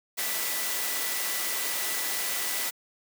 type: tone in noise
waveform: sine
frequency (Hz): 1975.5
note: B6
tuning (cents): 0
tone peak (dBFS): -39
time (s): 0.17-2.71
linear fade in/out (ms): 20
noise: white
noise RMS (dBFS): -30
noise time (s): 0.17-2.71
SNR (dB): -12
effects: high-pass 300 Hz 12 dB/octave